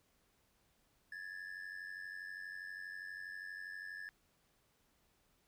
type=ring-modulated tone; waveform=triangle; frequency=1720 Hz; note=A6; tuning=40 cents flat; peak=-40 dBFS; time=1.12-4.09 s; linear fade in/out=0 ms; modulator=46.2 Hz; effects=pink hiss -75 dBFS RMS until 5.47 s